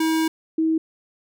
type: tone pair in turn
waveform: square / sine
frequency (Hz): 320.6 / 320.6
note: E4 / E4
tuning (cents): -48 / -48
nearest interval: unison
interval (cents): 0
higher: neither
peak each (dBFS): -19 / -17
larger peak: second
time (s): 0-0.28 / 0.58-0.78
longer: first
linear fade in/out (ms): 5
effects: none